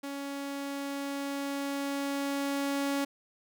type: tone with level ramp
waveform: sawtooth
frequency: 279.6 Hz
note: C#4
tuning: 15 cents sharp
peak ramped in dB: -32 to -24 dBFS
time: 0.03-3.05 s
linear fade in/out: 10 ms
effects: none